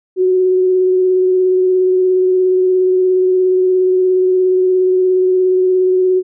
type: tone with vibrato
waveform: sine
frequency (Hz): 370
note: F#4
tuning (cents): 0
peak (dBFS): -9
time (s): 0.16-6.23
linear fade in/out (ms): 50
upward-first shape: sine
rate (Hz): 17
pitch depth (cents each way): 16
effects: none